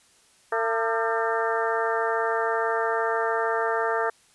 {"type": "harmonic tone with a mistuned harmonic", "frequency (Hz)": 226.1, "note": "A3", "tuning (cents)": 47, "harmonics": [2, 3, 4, 5, 6, 7, 8], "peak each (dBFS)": [-27, -29, -30, -31, -32, -32, -33], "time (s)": [0.52, 4.1], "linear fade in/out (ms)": 5, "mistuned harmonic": 5, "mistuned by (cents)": 90, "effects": ["white hiss -59 dBFS RMS until 4.34 s", "resampled to 24000 Hz"]}